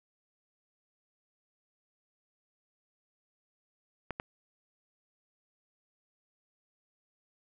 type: clicks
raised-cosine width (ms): 0.5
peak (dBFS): -20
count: 2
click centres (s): 4.107 / 4.199
effects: none